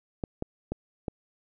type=clicks; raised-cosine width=2 ms; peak=-17 dBFS; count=4; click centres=0.238 / 0.424 / 0.72 / 1.082 s; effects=none